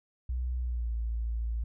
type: tone with pitch glide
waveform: sine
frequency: 62 to 56.85 Hz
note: B1 to A#1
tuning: +7 to -43 cents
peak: -29 dBFS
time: 0.29-1.64 s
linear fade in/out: 5 ms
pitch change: -150 cents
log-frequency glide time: 0.59-0.94 s
effects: none